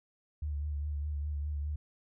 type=tone with vibrato; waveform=sine; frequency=73.6 Hz; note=D2; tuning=4 cents sharp; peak=-32 dBFS; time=0.42-1.76 s; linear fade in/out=5 ms; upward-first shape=triangle; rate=4.9 Hz; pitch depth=50 cents each way; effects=none